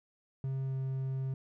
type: tone with pitch glide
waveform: triangle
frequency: 133.8 to 132.88 Hz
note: C3 to C3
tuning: +39 to +27 cents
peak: -30 dBFS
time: 0.44-1.34 s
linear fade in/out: 2 ms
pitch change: -12 cents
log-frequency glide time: 0.65-0.74 s
effects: none